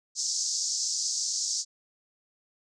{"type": "band-pass noise", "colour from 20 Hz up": "pink", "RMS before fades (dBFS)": -30, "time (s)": [0.15, 1.65], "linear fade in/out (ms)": 50, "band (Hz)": [4900, 7200], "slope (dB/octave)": 48, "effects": ["resampled to 22050 Hz"]}